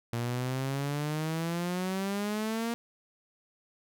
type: exponential sweep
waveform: sawtooth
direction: up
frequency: 116.54 to 235.5 Hz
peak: -26 dBFS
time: 0.13-2.74 s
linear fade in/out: 0 ms
effects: none